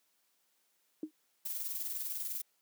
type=tone with exponential decay; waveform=sine; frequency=310.2 Hz; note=D#4; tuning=5 cents flat; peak=-30 dBFS; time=1.03-1.11 s; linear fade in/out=2 ms; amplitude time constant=17 ms
type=noise with tremolo; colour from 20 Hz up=violet; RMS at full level=-37 dBFS; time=1.45-2.42 s; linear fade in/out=10 ms; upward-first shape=square; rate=20 Hz; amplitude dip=40%
effects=white hiss -75 dBFS RMS until 2.61 s + high-pass 200 Hz 12 dB/octave